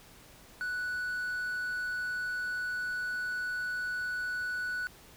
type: tone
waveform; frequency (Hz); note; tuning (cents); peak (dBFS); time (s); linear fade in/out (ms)
triangle; 1480; F#6; 0; -30; 0.61-4.87; 0
effects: pink hiss -55 dBFS RMS until 5.16 s